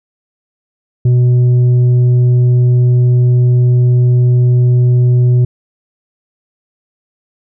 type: tone with tanh clipping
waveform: triangle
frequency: 123.47 Hz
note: B2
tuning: in tune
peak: -7 dBFS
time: 1.05-5.45 s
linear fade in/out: 5 ms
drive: 9 dB
effects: none